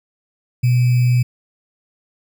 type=tone with sample-and-hold; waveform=sine; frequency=123.47 Hz; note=B2; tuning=in tune; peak=-11 dBFS; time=0.63-1.23 s; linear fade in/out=10 ms; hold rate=2450 Hz; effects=none